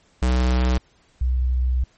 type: tone pair in turn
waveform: square / sine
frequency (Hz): 62.6 / 62.91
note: B1 / B1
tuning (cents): +24 / +33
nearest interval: unison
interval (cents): 9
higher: second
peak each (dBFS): -17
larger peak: neither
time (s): 0.22-0.78 / 1.21-1.84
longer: second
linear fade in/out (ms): 5
effects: pink hiss -59 dBFS RMS until 1.97 s + MP3 32 kbps